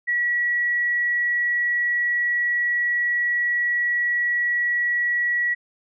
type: tone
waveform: sine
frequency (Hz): 1930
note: B6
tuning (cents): -40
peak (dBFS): -19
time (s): 0.07-5.55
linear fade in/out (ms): 20
effects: none